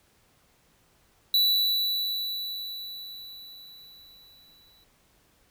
square tone with exponential decay, 3951 Hz, B7, in tune, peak -19 dBFS, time 1.34-4.84 s, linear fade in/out 2 ms, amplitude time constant 760 ms, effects pink hiss -64 dBFS RMS until 5.5 s

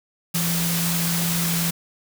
sine tone in noise, 169.6 Hz, E3, 50 cents sharp, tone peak -23 dBFS, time 0.34-1.71 s, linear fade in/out 10 ms, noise white, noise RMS -25 dBFS, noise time 0.34-1.71 s, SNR -1 dB, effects none

